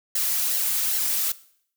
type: noise with flanger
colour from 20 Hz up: blue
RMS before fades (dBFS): -24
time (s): 0.15-1.32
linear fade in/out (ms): 5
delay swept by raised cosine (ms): 0.81 to 2.91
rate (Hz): 2.5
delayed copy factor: -0.55
effects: noise-tail reverb RT60 0.6 s tail -18 dB re dry